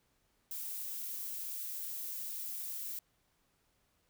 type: noise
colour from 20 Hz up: violet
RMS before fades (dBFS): -41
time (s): 0.51-2.99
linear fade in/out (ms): 2
effects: pink hiss -75 dBFS RMS until 4.09 s